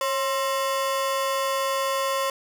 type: ring-modulated tone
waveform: 40% pulse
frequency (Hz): 801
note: G5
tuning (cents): +37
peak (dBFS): -19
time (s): 0.01-2.3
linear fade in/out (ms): 2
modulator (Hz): 256
effects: none